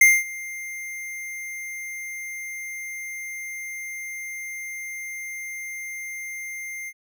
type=tone with ADSR envelope; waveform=square; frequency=2100 Hz; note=C7; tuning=6 cents sharp; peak=-10 dBFS; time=0.01-6.93 s; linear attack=5 ms; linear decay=220 ms; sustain=-22 dB; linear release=50 ms; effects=none